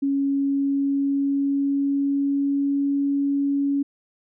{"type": "tone with pitch glide", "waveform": "sine", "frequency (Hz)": [277.2, 280.6], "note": ["C#4", "C#4"], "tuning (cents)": [0, 21], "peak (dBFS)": -19, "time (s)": [0.02, 3.83], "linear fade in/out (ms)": 10, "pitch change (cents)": 21, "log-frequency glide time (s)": [0.25, 2.93], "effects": []}